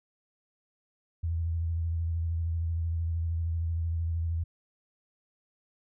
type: tone with vibrato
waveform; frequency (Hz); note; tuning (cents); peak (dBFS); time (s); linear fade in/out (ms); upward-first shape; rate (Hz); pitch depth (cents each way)
sine; 83; E2; +12; -27; 1.23-4.44; 10; sine; 13; 35
effects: none